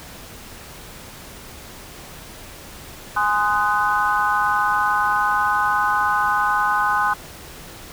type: chord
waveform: sine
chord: Ab dominant seventh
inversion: none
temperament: just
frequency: 830.6 / 1038.3 / 1245.9 / 1495.1 Hz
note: Ab5 / C6 / Eb6 / Gb6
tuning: 0 / -14 / +2 / +18 cents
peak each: -22 dBFS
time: 3.16-7.14 s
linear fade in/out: 10 ms
effects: pink hiss -39 dBFS RMS until 7.92 s